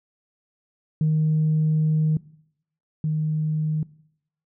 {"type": "tone pair in turn", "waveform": "sine", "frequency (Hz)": [155.56, 154.85], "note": ["D#3", "D#3"], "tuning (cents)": [0, -8], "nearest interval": "unison", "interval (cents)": 8, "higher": "first", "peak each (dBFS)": [-16, -20], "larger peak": "first", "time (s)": [[1.01, 2.17], [3.04, 3.83]], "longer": "first", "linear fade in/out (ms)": 2, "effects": ["noise-tail reverb RT60 0.7 s tail -21 dB re dry", "tanh soft clip ceiling -14 dBFS"]}